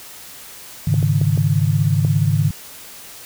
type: chord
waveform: sine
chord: Ab suspended fourth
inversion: none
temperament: equal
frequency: 103.83 / 138.59 / 155.56 Hz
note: Ab2 / Db3 / Eb3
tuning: 0 / 0 / 0 cents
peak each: -18 dBFS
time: 0.87-2.51 s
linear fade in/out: 5 ms
type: clicks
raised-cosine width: 2 ms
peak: -15 dBFS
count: 5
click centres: 0.941 / 1.028 / 1.214 / 1.376 / 2.049 s
effects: white hiss -38 dBFS RMS until 3.25 s